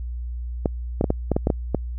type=clicks; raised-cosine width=2 ms; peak=-6 dBFS; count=9; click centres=0.658 / 1.011 / 1.042 / 1.104 / 1.317 / 1.365 / 1.471 / 1.502 / 1.747 s; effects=added 60 Hz sine -27 dBFS peak until 1.98 s